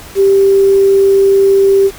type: tone with quantisation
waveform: sine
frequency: 392 Hz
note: G4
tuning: in tune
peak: -5 dBFS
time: 0.15-1.91 s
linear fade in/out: 50 ms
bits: 5
effects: pink hiss -33 dBFS RMS until 1.98 s